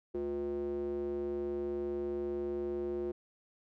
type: tone with band-pass filter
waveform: square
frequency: 71.2 Hz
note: C#2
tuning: 47 cents sharp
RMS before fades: -36 dBFS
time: 0.14-3.12 s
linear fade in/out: 10 ms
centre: 390 Hz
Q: 8.8
effects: none